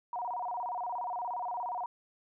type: tone with vibrato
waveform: sine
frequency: 830.6 Hz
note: G#5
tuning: in tune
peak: -33 dBFS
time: 0.13-1.86 s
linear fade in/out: 2 ms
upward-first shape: square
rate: 17 Hz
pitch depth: 240 cents each way
effects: none